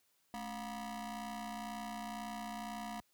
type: ring-modulated tone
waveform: 25% pulse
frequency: 247.5 Hz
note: B3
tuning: 4 cents sharp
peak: -34 dBFS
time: 0.34-3 s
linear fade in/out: 0 ms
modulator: 464 Hz
effects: white hiss -75 dBFS RMS until 3.13 s + high-pass 60 Hz 12 dB/octave